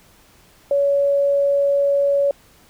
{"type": "tone", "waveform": "sine", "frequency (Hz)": 563, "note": "C#5", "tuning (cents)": 27, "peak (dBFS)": -14, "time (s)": [0.71, 2.31], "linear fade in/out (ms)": 2, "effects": ["pink hiss -52 dBFS RMS until 2.69 s"]}